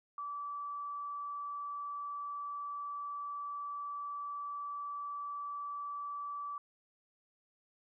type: tone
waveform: sine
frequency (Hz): 1156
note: D6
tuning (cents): -28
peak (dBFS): -38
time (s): 0.18-6.58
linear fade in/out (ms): 2
effects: none